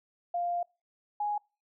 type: tone pair in turn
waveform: sine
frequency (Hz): 698.5 / 830.7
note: F5 / G#5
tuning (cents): 0 / 0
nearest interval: minor third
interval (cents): 300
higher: second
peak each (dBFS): -28 / -28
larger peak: neither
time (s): 0.34-0.63 / 1.2-1.38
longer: first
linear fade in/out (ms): 5
effects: noise-tail reverb RT60 0.3 s tail -26 dB re dry